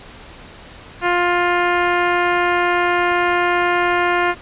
10% pulse tone, 352 Hz, F4, 14 cents sharp, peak -6 dBFS, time 1.01-4.35 s, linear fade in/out 50 ms, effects pink hiss -39 dBFS RMS until 4.41 s + resampled to 8000 Hz

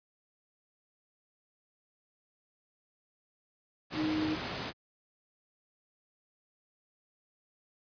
sine tone in noise, 310.7 Hz, D#4, 2 cents flat, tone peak -29 dBFS, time 3.94-4.38 s, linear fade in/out 50 ms, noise pink, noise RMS -36 dBFS, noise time 3.9-4.73 s, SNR +4 dB, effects high-pass 100 Hz 12 dB/octave + resampled to 11025 Hz

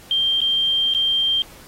sine tone with dropouts, 3170 Hz, G7, 19 cents sharp, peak -16 dBFS, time 0.11-1.42 s, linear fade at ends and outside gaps 1 ms, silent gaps 0.405-0.416 / 0.938-0.948 s, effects pink hiss -45 dBFS RMS until 1.67 s + AAC 48 kbps

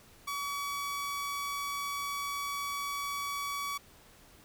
sawtooth tone, 1136 Hz, C#6, 42 cents sharp, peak -30 dBFS, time 0.27-3.78 s, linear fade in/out 10 ms, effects pink hiss -58 dBFS RMS until 4.44 s

